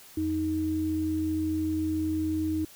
sine tone pair together, 87.89 / 313.2 Hz, F2 / D#4, +12 / +11 cents, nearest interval octave + minor seventh, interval 2199 cents, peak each -34 / -26 dBFS, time 0.17-2.65 s, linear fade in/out 5 ms, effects white hiss -51 dBFS RMS until 2.75 s

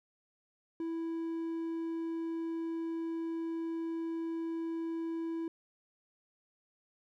triangle tone, 329.6 Hz, E4, in tune, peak -32 dBFS, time 0.8-5.48 s, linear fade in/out 2 ms, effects none

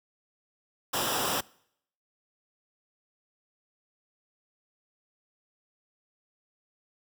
pink noise with comb filter, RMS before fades -29 dBFS, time 0.93-1.41 s, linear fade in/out 10 ms, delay 0.46 ms, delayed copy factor -0.7, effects noise-tail reverb RT60 0.7 s tail -24 dB re dry + high-pass 100 Hz 12 dB/octave

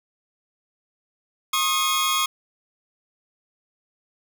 sawtooth tone cluster, 1079 / 1244 / 3326 Hz, C#6 / D#6 / G#7, -47 / -1 / +2 cents, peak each -21 dBFS, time 1.53-2.26 s, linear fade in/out 5 ms, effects none

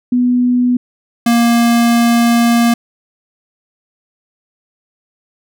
sine / square tone pair in turn, 246.9 / 234.9 Hz, B3 / A#3, 0 / +13 cents, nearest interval minor second, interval 87 cents, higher first, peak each -9 dBFS, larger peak neither, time 0.12-0.77 / 1.26-2.74 s, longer second, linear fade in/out 5 ms, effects none

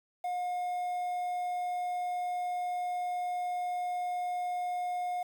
triangle tone with quantisation, 717 Hz, F5, 45 cents sharp, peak -29 dBFS, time 0.24-5.23 s, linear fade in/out 5 ms, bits 9, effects none

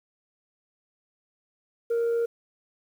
sine tone with amplitude modulation, 466.2 Hz, A#4, in tune, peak -19 dBFS, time 1.9-2.26 s, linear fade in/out 10 ms, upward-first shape sine, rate 86.5 Hz, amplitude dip 25%, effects tanh soft clip ceiling -21 dBFS + 9-bit

